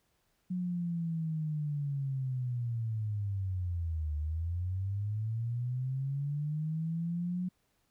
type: linear two-way sweep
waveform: sine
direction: down then up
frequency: 182.9 to 74.2 to 182.9 Hz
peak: -31 dBFS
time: 0.5-7.49 s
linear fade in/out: 10 ms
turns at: 4.16 s
effects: pink hiss -75 dBFS RMS until 7.9 s